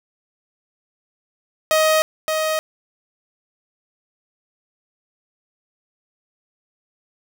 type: tone with echo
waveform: sawtooth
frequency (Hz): 628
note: D#5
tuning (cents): +16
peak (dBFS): -10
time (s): 1.71-2.02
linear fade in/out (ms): 0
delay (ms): 570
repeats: 1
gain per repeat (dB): -5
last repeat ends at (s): 2.59
effects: none